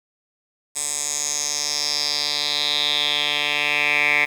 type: tone with band-pass filter sweep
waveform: 10% pulse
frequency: 146.83 Hz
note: D3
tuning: in tune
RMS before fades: -22 dBFS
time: 0.75-4.26 s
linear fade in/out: 20 ms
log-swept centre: 8100 to 2200 Hz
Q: 4.9
effects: 7-bit